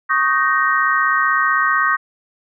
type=chord; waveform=sine; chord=Eb dominant seventh; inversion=third; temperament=equal with one note detuned; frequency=1108.7 / 1244.5 / 1546.4 / 1864.7 Hz; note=Db6 / Eb6 / G6 / Bb6; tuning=0 / 0 / -24 / 0 cents; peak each=-19 dBFS; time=0.09-1.97 s; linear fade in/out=20 ms; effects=none